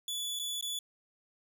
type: tone with dropouts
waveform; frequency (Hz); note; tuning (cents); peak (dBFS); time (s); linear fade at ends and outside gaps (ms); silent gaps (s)
sawtooth; 3443; A7; -38; -31; 0.08-0.79; 2; 0.391-0.396 / 0.611-0.625
effects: 12-bit